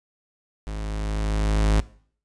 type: tone with level ramp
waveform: 45% pulse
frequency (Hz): 52.5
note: G#1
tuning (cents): +19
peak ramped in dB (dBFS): -29 to -15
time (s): 0.67-1.8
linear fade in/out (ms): 0
effects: noise-tail reverb RT60 0.5 s tail -20 dB re dry + resampled to 22050 Hz